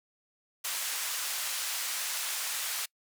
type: band-pass noise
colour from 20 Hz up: white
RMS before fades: -34 dBFS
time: 0.64-2.86 s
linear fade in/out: 10 ms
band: 950 to 12000 Hz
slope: 12 dB/octave
effects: noise-tail reverb RT60 0.1 s tail -26 dB re dry